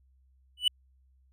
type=tone with exponential growth; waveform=triangle; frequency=2968 Hz; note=F#7; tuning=5 cents sharp; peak=-16 dBFS; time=0.57-0.68 s; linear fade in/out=5 ms; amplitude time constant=22 ms; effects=added 65 Hz sine -61 dBFS peak until 1.32 s